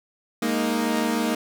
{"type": "chord", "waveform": "sawtooth", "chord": "Ab suspended second", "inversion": "none", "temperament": "equal with one note detuned", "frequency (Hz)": [206.5, 233.1, 311.1], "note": ["Ab3", "Bb3", "Eb4"], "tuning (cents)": [-10, 0, 0], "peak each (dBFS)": [-25, -20, -23], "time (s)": [0.42, 1.35], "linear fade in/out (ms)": 5, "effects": []}